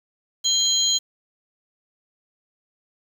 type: tone cluster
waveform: sine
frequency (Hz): 3204 / 4086 / 6700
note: G7 / C8 / G#8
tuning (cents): +37 / -42 / +14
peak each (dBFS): -22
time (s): 0.44-0.99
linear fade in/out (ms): 20
effects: 7-bit